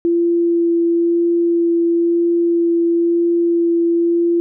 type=tone with vibrato; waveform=sine; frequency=340 Hz; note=F4; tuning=46 cents flat; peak=-12 dBFS; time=0.05-4.4 s; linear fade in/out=0 ms; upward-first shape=sine; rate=1 Hz; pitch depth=9 cents each way; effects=none